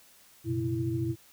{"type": "tone cluster", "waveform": "sine", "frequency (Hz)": [95.2, 122.3, 136, 331.3], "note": ["F#2", "B2", "C#3", "E4"], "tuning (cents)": [50, -16, -33, 9], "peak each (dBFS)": [-37, -31, -38, -31], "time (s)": [0.44, 1.16], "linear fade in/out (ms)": 50, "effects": ["white hiss -58 dBFS RMS until 1.32 s"]}